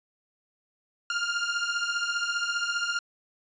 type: beating tone pair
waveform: sawtooth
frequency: 1396.9 / 1411.9 Hz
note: F6 / F6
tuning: 0 / +18 cents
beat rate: 15 Hz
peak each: -26 dBFS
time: 1.1-2.99 s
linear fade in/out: 2 ms
effects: resampled to 16000 Hz